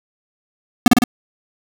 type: tone with echo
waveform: square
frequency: 244.2 Hz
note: B3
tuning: 19 cents flat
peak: -3 dBFS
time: 0.86-0.88 s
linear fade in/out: 2 ms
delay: 53 ms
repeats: 3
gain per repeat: -3 dB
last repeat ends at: 1.039 s
effects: none